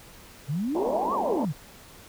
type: exponential two-way sweep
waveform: sine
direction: up then down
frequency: 130.81 to 1181 to 130.81 Hz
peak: -25 dBFS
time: 0.48-1.53 s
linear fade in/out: 20 ms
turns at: 1.14 s
type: band-pass noise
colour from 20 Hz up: white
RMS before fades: -30 dBFS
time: 0.75-1.45 s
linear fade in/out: 0 ms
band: 190 to 1000 Hz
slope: 96 dB/octave
effects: pink hiss -49 dBFS RMS until 2.08 s